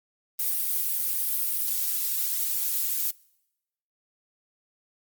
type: noise with flanger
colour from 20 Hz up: violet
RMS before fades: -27 dBFS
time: 0.39-3.11 s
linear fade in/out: 5 ms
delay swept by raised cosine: 1.8 to 4.1 ms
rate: 3.5 Hz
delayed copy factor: +1
effects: noise-tail reverb RT60 0.9 s tail -25 dB re dry + Opus 32 kbps